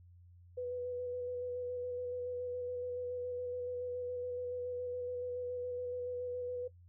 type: tone with vibrato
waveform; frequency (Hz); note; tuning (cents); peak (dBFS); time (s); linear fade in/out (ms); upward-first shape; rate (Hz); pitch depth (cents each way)
sine; 494.5; B4; +2; -36; 0.57-6.68; 10; square; 7.1; 12
effects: noise-tail reverb RT60 0.1 s tail -18 dB re dry + added 88 Hz sine -56 dBFS peak until 6.88 s